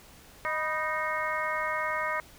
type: harmonic tone with a mistuned harmonic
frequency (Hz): 310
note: D#4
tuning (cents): -6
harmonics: 2 / 3 / 4 / 5 / 6 / 7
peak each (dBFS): -35 / -35 / -33 / -38 / -34 / -36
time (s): 0.45-2.2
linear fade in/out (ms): 0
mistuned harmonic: 3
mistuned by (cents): +87
effects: pink hiss -53 dBFS RMS until 2.38 s